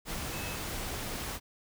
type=tone in noise; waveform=sine; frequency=2592 Hz; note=E7; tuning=30 cents flat; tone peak=-44 dBFS; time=0.3-0.58 s; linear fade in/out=50 ms; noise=pink; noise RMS=-37 dBFS; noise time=0.05-1.4 s; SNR=-10 dB; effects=none